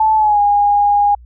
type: tone with pitch glide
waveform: sine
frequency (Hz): 872 to 818.3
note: A5 to G#5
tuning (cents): -16 to -26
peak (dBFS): -9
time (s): 0-1.15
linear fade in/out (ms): 5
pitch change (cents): -110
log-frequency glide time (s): 0.16-0.4
effects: added 60 Hz sine -37 dBFS peak until 1.25 s